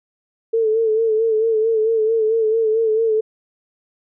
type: tone with vibrato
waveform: sine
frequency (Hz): 443.9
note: A4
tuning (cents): +15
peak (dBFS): -14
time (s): 0.53-3.21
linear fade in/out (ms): 10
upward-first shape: sine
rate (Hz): 4.5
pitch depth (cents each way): 50
effects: none